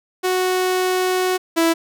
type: tone pair in turn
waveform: sawtooth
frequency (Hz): 368.9 / 330.5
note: F#4 / E4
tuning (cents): -5 / +5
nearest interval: major second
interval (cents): 190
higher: first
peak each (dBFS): -13 / -10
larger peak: second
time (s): 0.23-1.38 / 1.56-1.74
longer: first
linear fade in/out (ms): 20
effects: none